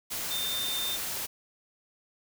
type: tone in noise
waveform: sine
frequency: 3608 Hz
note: A7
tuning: 43 cents sharp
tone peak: -31 dBFS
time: 0.3-0.97 s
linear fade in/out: 20 ms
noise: white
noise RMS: -34 dBFS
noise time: 0.1-1.27 s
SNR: 0 dB
effects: none